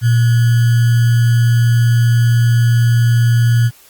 sine tone with sample-and-hold, 117.7 Hz, A#2, 17 cents sharp, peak -8 dBFS, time 0.01-3.71 s, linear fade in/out 50 ms, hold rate 1575 Hz, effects white hiss -45 dBFS RMS until 3.89 s + Opus 48 kbps

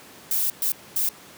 violet noise bursts at uneven times, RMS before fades -23 dBFS, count 3, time 0.31-0.5 / 0.62-0.72 / 0.96-1.09 s, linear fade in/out 2 ms, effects pink hiss -46 dBFS RMS until 1.37 s + high-pass 150 Hz 12 dB/octave

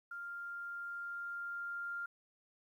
sine tone with level ramp, 1396.9 Hz, F6, in tune, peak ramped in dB -42 to -38 dBFS, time 0.11-2.06 s, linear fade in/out 5 ms, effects 12-bit

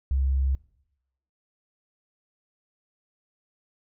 sine tone, 67 Hz, C2, 42 cents sharp, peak -21 dBFS, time 0.11-0.55 s, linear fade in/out 0 ms, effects noise-tail reverb RT60 0.8 s tail -21 dB re dry

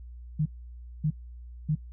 sine tone bursts, 152.9 Hz, D#3, 30 cents flat, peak -22 dBFS, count 3, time 0.39-1.754 s, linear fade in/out 10 ms, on 68 ms, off 580 ms, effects noise-tail reverb RT60 0.1 s tail -21 dB re dry + added 60 Hz sine -41 dBFS peak until 1.92 s

